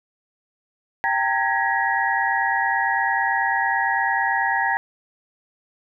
sine tone cluster, 785 / 914 / 1664 / 1907 Hz, G5 / A#5 / G#6 / A#6, +2 / -34 / +3 / +39 cents, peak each -24 dBFS, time 1.04-4.77 s, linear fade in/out 0 ms, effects none

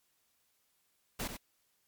pink noise with echo, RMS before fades -37 dBFS, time 1.19-1.28 s, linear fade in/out 10 ms, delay 91 ms, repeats 1, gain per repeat -7 dB, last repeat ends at 1.371 s, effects white hiss -75 dBFS RMS until 1.87 s + MP3 96 kbps

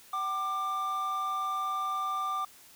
triangle tone pair together, 762.1 / 1190 Hz, G5 / D6, -49 / +22 cents, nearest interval minor sixth, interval 771 cents, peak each -36 / -28 dBFS, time 0.13-2.45 s, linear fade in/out 5 ms, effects white hiss -55 dBFS RMS until 2.75 s

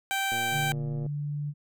15% pulse tone, 780 Hz, G5, 9 cents flat, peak -20 dBFS, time 0.11-0.72 s, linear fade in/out 0 ms
click train, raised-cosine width 2 ms, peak -28 dBFS, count 88, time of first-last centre 0.32-1.064 s, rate 117 Hz
sine tone with pitch glide, 145.1 to 146.45 Hz, D3 to D3, -21 to -5 cents, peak -29 dBFS, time 0.51-1.54 s, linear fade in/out 50 ms, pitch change +16 cents, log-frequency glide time 0.69-1.35 s
effects none

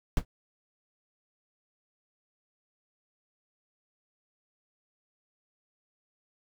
brown noise with exponential decay, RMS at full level -19 dBFS, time 0.17-0.25 s, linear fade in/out 1 ms, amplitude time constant 16 ms, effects none

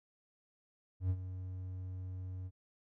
triangle tone with ADSR envelope, 92.5 Hz, F#2, in tune, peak -26 dBFS, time 1-2.51 s, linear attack 100 ms, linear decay 56 ms, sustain -12 dB, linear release 47 ms, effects none

